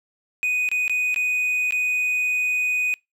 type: tone with dropouts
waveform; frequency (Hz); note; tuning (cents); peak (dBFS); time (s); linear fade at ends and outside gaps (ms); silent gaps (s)
triangle; 2489; D#7; 0; -18; 0.43-2.94; 0; 0.689-0.715 / 0.88-0.896 / 1.144-1.161 / 1.708-1.723
effects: noise-tail reverb RT60 0.2 s tail -26 dB re dry